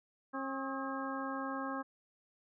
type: harmonic tone with a mistuned harmonic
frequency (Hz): 269.4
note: C#4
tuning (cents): -49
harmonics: 1 / 2 / 3 / 4 / 5 / 6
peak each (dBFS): -40 / -44 / -45 / -42 / -45 / -46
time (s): 0.33-1.83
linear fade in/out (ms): 20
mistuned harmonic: 5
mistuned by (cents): -88
effects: none